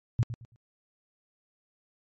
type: tone with echo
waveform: sine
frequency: 116.8 Hz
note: A#2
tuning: 4 cents sharp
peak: -20 dBFS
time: 0.19-0.23 s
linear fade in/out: 0 ms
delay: 110 ms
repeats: 3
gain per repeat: -12 dB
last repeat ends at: 0.56 s
effects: MP3 32 kbps